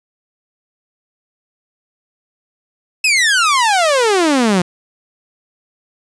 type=exponential sweep; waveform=sawtooth; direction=down; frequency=2637 to 171.8 Hz; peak=-7 dBFS; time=3.04-4.62 s; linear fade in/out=5 ms; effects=resampled to 22050 Hz + 7-bit